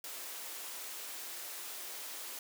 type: high-pass noise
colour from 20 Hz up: white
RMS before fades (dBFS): -44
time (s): 0.04-2.39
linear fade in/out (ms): 2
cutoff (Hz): 300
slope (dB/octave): 24
effects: none